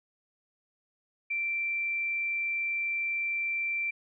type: tone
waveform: sine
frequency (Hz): 2349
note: D7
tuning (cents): 0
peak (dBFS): -28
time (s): 1.3-3.91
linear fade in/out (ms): 10
effects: none